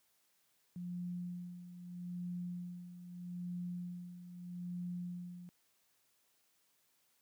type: tone with tremolo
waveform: sine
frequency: 177.1 Hz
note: F3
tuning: 24 cents sharp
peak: -38 dBFS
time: 0.76-5.49 s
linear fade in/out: 0 ms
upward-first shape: sine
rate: 0.79 Hz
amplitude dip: 70%
effects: white hiss -75 dBFS RMS until 7.21 s + high-pass 80 Hz 12 dB/octave